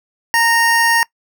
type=tone pair together; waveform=square; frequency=925.5 / 1851 Hz; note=A#5 / A#6; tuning=-13 / -13 cents; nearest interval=octave; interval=1200 cents; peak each=-16 / -14 dBFS; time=0.34-1.03 s; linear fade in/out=0 ms; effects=noise-tail reverb RT60 0.1 s tail -22 dB re dry